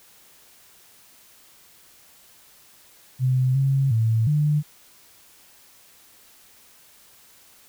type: tone with pitch steps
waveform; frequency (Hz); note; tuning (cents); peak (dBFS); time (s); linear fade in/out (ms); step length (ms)
sine; 128.8 / 135.9 / 112.4 / 149.3; C3 / C#3 / A2 / D3; -27 / -34 / +37 / +29; -17; 3.19-4.63; 50; 360
effects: white hiss -53 dBFS RMS until 7.68 s